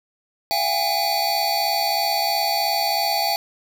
square tone cluster, 676 / 752 / 815 / 4492 Hz, E5 / F#5 / G#5 / C#8, +43 / +28 / -33 / +22 cents, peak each -27 / -29 / -24 / -24 dBFS, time 0.51-3.36 s, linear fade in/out 0 ms, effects none

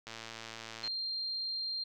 click train, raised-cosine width 0.2 ms, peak -26 dBFS, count 92, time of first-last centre 0.07-0.875 s, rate 113 Hz
sine tone, 4186 Hz, C8, in tune, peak -34 dBFS, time 0.83-1.84 s, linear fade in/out 10 ms
effects none

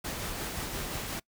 pink noise with tremolo, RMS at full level -35 dBFS, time 0.04-1.2 s, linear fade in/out 10 ms, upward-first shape sine, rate 5.7 Hz, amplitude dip 25%, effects noise-tail reverb RT60 0.1 s tail -24 dB re dry

